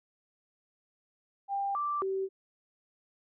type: tone with pitch steps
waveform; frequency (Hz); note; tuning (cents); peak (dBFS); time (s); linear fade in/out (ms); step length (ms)
sine; 795 / 1173 / 384.6; G5 / D6 / G4; +24 / -2 / -33; -29; 1.48-2.29; 50; 270
effects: none